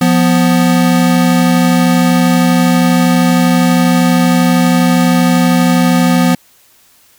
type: tone pair together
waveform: square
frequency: 175.7 / 248.3 Hz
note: F3 / B3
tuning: +11 / +9 cents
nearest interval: tritone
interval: 598 cents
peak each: -11 dBFS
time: 0.01-6.35 s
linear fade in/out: 5 ms
effects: white hiss -48 dBFS RMS until 7.18 s